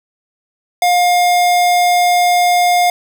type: tone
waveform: square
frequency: 710 Hz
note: F5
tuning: 28 cents sharp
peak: -10 dBFS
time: 0.82-2.9 s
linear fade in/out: 2 ms
effects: none